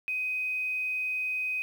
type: tone with quantisation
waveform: sine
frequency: 2510 Hz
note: D#7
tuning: 15 cents sharp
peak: -28 dBFS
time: 0.08-1.62 s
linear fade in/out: 0 ms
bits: 9
effects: none